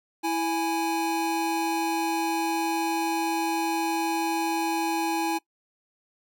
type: tone pair together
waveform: square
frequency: 329.6 / 830.5 Hz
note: E4 / G#5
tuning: 0 / 0 cents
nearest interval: octave + major third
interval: 1600 cents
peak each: -28 dBFS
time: 0.23-5.39 s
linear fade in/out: 20 ms
effects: noise-tail reverb RT60 0.1 s tail -21 dB re dry

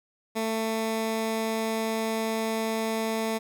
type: tone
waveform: 15% pulse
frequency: 222.5 Hz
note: A3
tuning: 20 cents sharp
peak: -20 dBFS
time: 0.35-3.39 s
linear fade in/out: 20 ms
effects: none

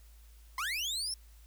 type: linear sweep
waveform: 30% pulse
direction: up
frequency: 987.8 to 5480 Hz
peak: -30 dBFS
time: 0.58-1.14 s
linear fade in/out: 2 ms
effects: added 55 Hz sine -53 dBFS peak until 1.46 s + white hiss -65 dBFS RMS until 1.46 s

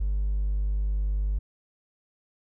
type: tone with hard clipping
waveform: triangle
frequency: 50.1 Hz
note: G1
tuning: 38 cents sharp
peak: -23 dBFS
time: 0-1.39 s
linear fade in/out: 10 ms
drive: 2 dB
effects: none

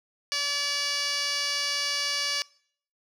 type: tone with band-pass filter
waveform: 15% pulse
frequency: 574 Hz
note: D5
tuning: 40 cents flat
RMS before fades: -28 dBFS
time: 0.32-2.42 s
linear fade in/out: 0 ms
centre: 4200 Hz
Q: 5.6
effects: noise-tail reverb RT60 0.6 s tail -24 dB re dry

